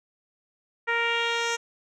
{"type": "tone with low-pass filter sweep", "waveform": "10% pulse", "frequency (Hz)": 466.2, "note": "A#4", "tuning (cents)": 0, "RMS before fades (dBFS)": -26, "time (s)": [0.87, 1.57], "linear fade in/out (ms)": 20, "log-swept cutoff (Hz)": [1900, 6200], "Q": 2.2, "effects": []}